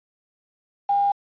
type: tone with quantisation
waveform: sine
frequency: 805 Hz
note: G5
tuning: 46 cents sharp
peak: -17 dBFS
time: 0.89-1.12 s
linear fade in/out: 5 ms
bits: 7
effects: resampled to 11025 Hz